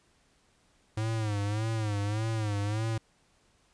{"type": "tone with vibrato", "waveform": "square", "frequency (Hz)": 106.8, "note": "G#2", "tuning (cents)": 49, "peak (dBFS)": -29, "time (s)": [0.97, 2.98], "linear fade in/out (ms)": 5, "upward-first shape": "sine", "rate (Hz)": 1.7, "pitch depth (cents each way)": 95, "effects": ["pink hiss -67 dBFS RMS until 3.73 s", "resampled to 22050 Hz"]}